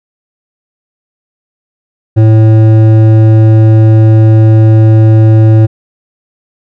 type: tone with hard clipping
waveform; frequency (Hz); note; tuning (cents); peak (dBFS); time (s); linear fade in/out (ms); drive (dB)
sine; 110; A2; 0; -3; 2.16-5.67; 20; 10
effects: none